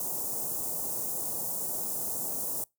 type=band-stop noise; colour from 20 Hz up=white; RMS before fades=-33 dBFS; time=0-2.64 s; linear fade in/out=2 ms; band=850 to 7300 Hz; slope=24 dB/octave; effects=noise-tail reverb RT60 0.2 s tail -25 dB re dry + high-pass 100 Hz 12 dB/octave